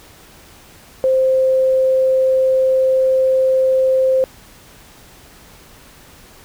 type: tone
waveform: sine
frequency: 523.3 Hz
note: C5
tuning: in tune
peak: -11 dBFS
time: 1.04-4.24 s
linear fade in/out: 0 ms
effects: pink hiss -44 dBFS RMS until 6.44 s